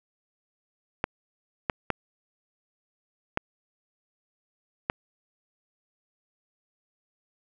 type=clicks; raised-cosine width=0.5 ms; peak=-9 dBFS; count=5; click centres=1.041 / 1.698 / 1.903 / 3.374 / 4.899 s; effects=none